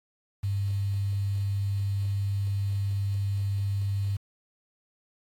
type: tone with quantisation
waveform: sine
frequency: 99.5 Hz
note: G2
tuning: 26 cents sharp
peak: -25 dBFS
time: 0.43-4.17 s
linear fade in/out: 10 ms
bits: 8
effects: AAC 64 kbps